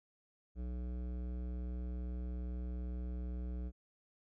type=tone with hard clipping; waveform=sine; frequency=61.2 Hz; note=B1; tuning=15 cents flat; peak=-40 dBFS; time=0.55-3.72 s; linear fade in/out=50 ms; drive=14 dB; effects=none